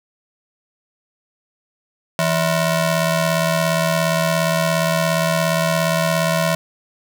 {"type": "ring-modulated tone", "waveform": "sawtooth", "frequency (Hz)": 408.8, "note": "G#4", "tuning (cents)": -27, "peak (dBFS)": -9, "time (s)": [2.19, 6.55], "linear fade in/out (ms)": 0, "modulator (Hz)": 243, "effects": []}